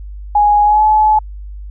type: tone with pitch glide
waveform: sine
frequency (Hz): 830.6 to 857.4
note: G#5 to A5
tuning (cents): 0 to -45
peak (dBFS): -7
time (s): 0.35-1.19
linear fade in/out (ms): 5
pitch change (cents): +55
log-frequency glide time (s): 0.64-0.83
effects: added 50 Hz sine -26 dBFS peak until 1.7 s